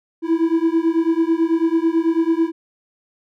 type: beating tone pair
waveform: triangle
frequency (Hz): 324.6 / 333.7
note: E4 / E4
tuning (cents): -27 / +21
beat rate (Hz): 9.1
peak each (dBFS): -16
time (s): 0.22-2.52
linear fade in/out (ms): 50
effects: none